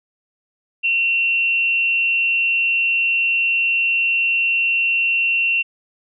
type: tone with frequency modulation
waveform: sine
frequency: 2730 Hz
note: F7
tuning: 40 cents flat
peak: -15 dBFS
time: 0.83-5.63 s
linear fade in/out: 20 ms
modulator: 189 Hz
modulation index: 0.3
effects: none